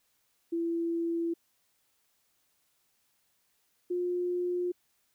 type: tone pair in turn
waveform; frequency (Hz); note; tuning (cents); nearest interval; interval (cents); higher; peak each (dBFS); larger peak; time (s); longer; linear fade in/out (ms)
sine; 335.7 / 355.7; E4 / F4; +32 / +32; minor second; 100; second; -28; neither; 0.52-1.34 / 3.9-4.72; neither; 10
effects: white hiss -73 dBFS RMS until 5.14 s